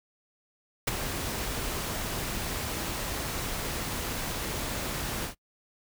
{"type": "noise with ADSR envelope", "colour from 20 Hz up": "pink", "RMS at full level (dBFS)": -24, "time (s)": [0.87, 5.35], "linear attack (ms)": 9, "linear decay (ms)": 16, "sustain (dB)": -9, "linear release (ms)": 110, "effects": ["noise-tail reverb RT60 0.1 s tail -23 dB re dry"]}